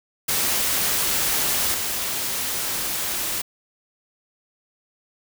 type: noise with level steps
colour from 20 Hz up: white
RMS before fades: -22 / -26 dBFS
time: 0.28-3.42 s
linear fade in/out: 10 ms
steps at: 1.74 s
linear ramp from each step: 2 ms
effects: none